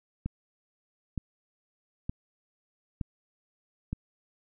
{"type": "click train", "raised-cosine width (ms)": 5, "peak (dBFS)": -19, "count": 5, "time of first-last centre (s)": [0.26, 3.93], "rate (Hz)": 1.09, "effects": []}